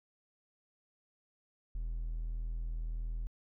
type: tone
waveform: triangle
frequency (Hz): 40.76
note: E1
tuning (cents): -19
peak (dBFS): -32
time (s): 1.75-3.27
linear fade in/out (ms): 0
effects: tanh soft clip ceiling -28 dBFS